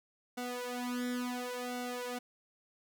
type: tone with flanger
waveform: sawtooth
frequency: 246.9 Hz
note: B3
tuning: in tune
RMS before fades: -38 dBFS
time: 0.37-2.19 s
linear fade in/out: 10 ms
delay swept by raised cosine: 1.4 to 3.5 ms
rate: 0.71 Hz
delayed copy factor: +1
effects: none